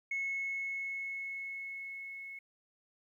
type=tone with level ramp; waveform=sine; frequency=2189 Hz; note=C#7; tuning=22 cents flat; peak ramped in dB=-31 to -43 dBFS; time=0.11-2.39 s; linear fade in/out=5 ms; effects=tanh soft clip ceiling -29 dBFS + 12-bit